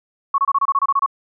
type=tone bursts; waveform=sine; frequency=1108.7 Hz; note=C#6; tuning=in tune; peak=-13 dBFS; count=11; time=0.34-1.062 s; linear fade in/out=5 ms; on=42 ms; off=26 ms; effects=none